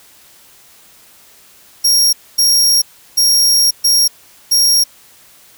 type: tone bursts at uneven times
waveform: sawtooth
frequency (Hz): 5588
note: F8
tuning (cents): 0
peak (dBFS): -6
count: 5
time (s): 1.84-2.13 / 2.38-2.82 / 3.17-3.71 / 3.84-4.08 / 4.51-4.84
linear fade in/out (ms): 10
effects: white hiss -45 dBFS RMS until 5.57 s